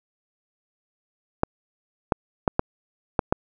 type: clicks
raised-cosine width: 1 ms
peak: -4 dBFS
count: 6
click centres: 1.434 / 2.122 / 2.478 / 2.594 / 3.192 / 3.325 s
effects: none